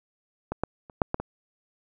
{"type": "clicks", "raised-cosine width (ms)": 1, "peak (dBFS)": [-15, -11, -30, -6, -11, -17], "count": 6, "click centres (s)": [0.52, 0.636, 0.898, 1.018, 1.144, 1.2], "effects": []}